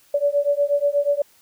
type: beating tone pair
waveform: sine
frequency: 570 / 578.3 Hz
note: C#5 / D5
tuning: +48 / -27 cents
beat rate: 8.3 Hz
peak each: -20 dBFS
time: 0.14-1.22 s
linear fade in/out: 5 ms
effects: white hiss -56 dBFS RMS until 1.41 s